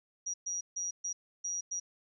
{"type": "tone bursts at uneven times", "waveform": "sine", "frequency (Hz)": 5760, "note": "F#8", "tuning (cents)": -47, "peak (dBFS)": -33, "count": 6, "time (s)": [[0.26, 0.34], [0.46, 0.61], [0.76, 0.91], [1.04, 1.13], [1.44, 1.61], [1.71, 1.8]], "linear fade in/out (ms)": 10, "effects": []}